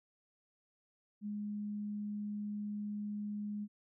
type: tone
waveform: sine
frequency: 207.7 Hz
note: G#3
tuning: in tune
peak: -37 dBFS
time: 1.21-3.68 s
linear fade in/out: 50 ms
effects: none